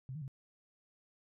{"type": "tone with pitch steps", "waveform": "sine", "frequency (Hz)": [130.9, 156.2, 134.3], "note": ["C3", "D#3", "C3"], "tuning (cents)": [1, 7, 46], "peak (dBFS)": -40, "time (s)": [0.09, 0.279], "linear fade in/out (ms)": 0, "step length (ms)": 63, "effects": []}